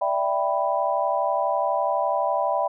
sine chord, E minor seventh, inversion third, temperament equal, 587.3 / 659.3 / 784 / 987.8 Hz, D5 / E5 / G5 / B5, 0 / 0 / 0 / 0 cents, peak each -26 dBFS, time 0.01-2.68 s, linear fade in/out 10 ms, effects none

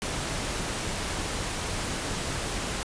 pink noise, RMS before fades -31 dBFS, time 0.02-2.83 s, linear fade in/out 0 ms, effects resampled to 22050 Hz

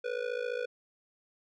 square tone with amplitude modulation, 490 Hz, B4, 14 cents flat, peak -29 dBFS, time 0.04-0.66 s, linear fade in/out 10 ms, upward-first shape sine, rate 54.7 Hz, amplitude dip 85%, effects low-pass 3000 Hz 12 dB/octave

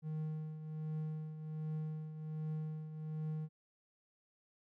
triangle tone with tremolo, 155.56 Hz, D#3, in tune, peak -34 dBFS, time 0.02-3.49 s, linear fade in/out 50 ms, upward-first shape triangle, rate 1.3 Hz, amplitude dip 65%, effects none

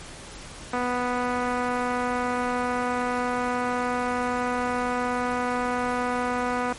15% pulse tone with low-pass filter, 246.9 Hz, B3, in tune, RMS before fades -26 dBFS, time 0.73-6.73 s, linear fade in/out 5 ms, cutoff 1600 Hz, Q 7.4, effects pink hiss -41 dBFS RMS until 6.78 s + MP3 48 kbps

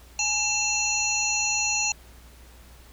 harmonic tone with a mistuned harmonic, 842 Hz, G#5, 24 cents sharp, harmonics 1 / 3 / 5 / 7 / 8, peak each -33 / -27 / -31 / -28 / -28 dBFS, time 0.19-1.92 s, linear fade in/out 2 ms, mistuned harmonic 3, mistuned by +110 cents, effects added 60 Hz sine -48 dBFS peak until 2.92 s + pink hiss -53 dBFS RMS until 2.92 s

